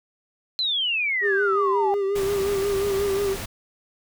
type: exponential sweep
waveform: sine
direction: down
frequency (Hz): 4141 to 784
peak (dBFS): -21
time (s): 0.59-1.94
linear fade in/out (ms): 0
type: tone with vibrato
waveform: triangle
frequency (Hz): 397.3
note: G4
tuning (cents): +23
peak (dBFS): -19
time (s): 1.21-3.37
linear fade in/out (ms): 50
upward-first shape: sine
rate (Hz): 5.6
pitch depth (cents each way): 45
type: noise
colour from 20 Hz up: pink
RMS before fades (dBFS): -33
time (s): 2.15-3.46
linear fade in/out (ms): 10
effects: none